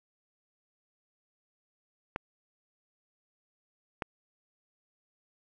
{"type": "clicks", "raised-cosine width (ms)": 0.5, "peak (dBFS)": -17, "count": 2, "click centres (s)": [2.161, 4.022], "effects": []}